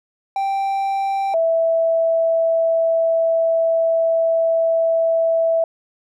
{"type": "tone pair in turn", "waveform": ["triangle", "sine"], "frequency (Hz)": [784, 657.8], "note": ["G5", "E5"], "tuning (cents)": [0, -4], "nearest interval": "minor third", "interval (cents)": 304, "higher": "first", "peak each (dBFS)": [-16, -14], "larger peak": "second", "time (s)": [[0.36, 1.34], [1.34, 5.64]], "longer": "second", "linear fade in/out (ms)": 2, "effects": []}